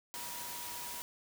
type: tone in noise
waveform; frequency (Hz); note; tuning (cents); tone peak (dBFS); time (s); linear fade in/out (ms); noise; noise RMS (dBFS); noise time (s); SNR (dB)
sine; 962; B5; -46; -48; 0.14-1.02; 0; white; -43; 0.14-1.02; -8
effects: none